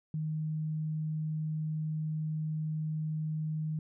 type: tone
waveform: sine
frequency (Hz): 155.56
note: D#3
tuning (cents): 0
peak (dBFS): -31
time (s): 0.14-3.79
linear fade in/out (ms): 2
effects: none